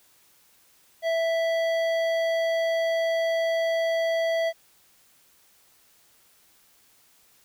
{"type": "tone with hard clipping", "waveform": "sine", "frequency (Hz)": 659.3, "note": "E5", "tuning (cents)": 0, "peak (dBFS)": -24, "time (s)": [1.02, 4.53], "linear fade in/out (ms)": 50, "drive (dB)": 12, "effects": ["white hiss -60 dBFS RMS until 7.44 s"]}